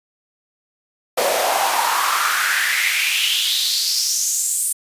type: noise with high-pass filter sweep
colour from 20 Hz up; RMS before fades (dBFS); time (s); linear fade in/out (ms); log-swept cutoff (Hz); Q
pink; -19; 1.17-4.73; 10; 540 to 9300; 4.6
effects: resampled to 32000 Hz